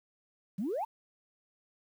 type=exponential sweep; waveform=sine; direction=up; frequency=174.61 to 962 Hz; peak=-30 dBFS; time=0.58-0.85 s; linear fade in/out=10 ms; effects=tanh soft clip ceiling -26 dBFS + 10-bit